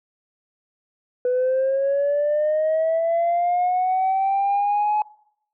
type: linear sweep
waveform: sine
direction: up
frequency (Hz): 493.9 to 850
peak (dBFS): -16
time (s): 1.25-5.02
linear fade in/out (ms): 2
effects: noise-tail reverb RT60 0.7 s tail -22 dB re dry + tanh soft clip ceiling -15 dBFS